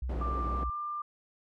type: tone with vibrato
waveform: sine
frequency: 61.74 Hz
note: B1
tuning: in tune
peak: -31 dBFS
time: 0.02-0.7 s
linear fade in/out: 5 ms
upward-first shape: triangle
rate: 4 Hz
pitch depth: 65 cents each way
type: low-pass noise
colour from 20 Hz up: white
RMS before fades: -40 dBFS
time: 0.09-0.64 s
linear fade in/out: 5 ms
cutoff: 500 Hz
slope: 12 dB/octave
type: tone with pitch glide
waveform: sine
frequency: 1184 to 1192.9 Hz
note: D6 to D6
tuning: +14 to +27 cents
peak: -33 dBFS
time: 0.21-1.02 s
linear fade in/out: 5 ms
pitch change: +13 cents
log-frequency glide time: 0.67-0.75 s
effects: none